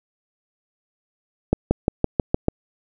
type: accelerating click train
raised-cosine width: 2 ms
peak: -3 dBFS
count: 7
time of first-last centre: 1.53-2.484 s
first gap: 180 ms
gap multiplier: 0.95
effects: none